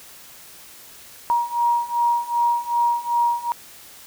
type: beating tone pair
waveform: sine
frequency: 947 / 949.6 Hz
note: A#5 / A#5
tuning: +27 / +32 cents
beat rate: 2.6 Hz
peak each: -22 / -20 dBFS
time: 1.3-3.52 s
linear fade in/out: 0 ms
effects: white hiss -44 dBFS RMS until 4.06 s